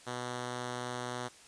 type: tone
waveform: 5% pulse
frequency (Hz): 123.47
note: B2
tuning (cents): 0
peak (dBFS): -25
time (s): 0.06-1.29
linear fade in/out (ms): 20
effects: white hiss -56 dBFS RMS until 1.47 s + resampled to 22050 Hz